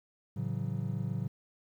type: chord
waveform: triangle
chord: F# minor seventh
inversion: first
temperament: just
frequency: 111 / 138.75 / 166.5 / 185 Hz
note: A2 / C#3 / E3 / F#3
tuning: +16 / +2 / +18 / 0 cents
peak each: -34 / -34 / -39 / -36 dBFS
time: 0.36-1.28 s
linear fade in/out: 10 ms
effects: 11-bit